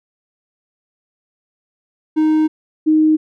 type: tone pair in turn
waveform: triangle / sine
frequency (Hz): 311.1 / 311.1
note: D#4 / D#4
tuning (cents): 0 / 0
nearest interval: unison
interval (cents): 0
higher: neither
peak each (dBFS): -9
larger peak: neither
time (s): 2.16-2.48 / 2.86-3.17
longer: first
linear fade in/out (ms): 20
effects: none